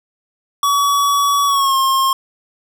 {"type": "tone with pitch glide", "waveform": "square", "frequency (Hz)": [1134, 1070.4], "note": ["C#6", "C6"], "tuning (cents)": [39, 39], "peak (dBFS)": -13, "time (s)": [0.63, 2.13], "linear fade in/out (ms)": 2, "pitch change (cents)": -100, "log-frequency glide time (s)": [1.46, 1.76], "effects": []}